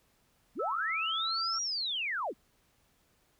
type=linear two-way sweep; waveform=sine; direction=up then down; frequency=164.81 to 5770 to 164.81 Hz; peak=-31 dBFS; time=0.55-2.34 s; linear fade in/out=50 ms; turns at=1.62 s
type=tone with pitch glide; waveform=sine; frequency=1310 to 1340.6 Hz; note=E6 to E6; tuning=-11 to +29 cents; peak=-34 dBFS; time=0.59-1.59 s; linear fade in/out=10 ms; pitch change=+40 cents; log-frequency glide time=1.11-1.38 s
effects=pink hiss -70 dBFS RMS until 3.39 s